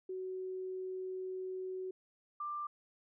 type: tone pair in turn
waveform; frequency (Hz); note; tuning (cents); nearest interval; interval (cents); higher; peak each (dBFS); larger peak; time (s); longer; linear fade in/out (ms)
sine; 373.3 / 1185.2; F#4 / D6; +15 / +15; octave + minor sixth; 2000; second; -38 / -37; second; 0.09-1.91 / 2.4-2.67; first; 5
effects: none